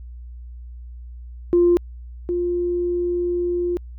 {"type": "tone pair in turn", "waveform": "sine", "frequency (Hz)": [348.7, 351.1], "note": ["F4", "F4"], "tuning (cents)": [-3, 9], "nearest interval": "unison", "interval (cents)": 12, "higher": "second", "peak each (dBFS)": [-11, -19], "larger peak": "first", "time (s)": [[1.53, 1.77], [2.29, 3.77]], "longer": "second", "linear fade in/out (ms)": 0, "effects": ["tanh soft clip ceiling -8 dBFS", "added 60 Hz sine -34 dBFS peak until 3.98 s"]}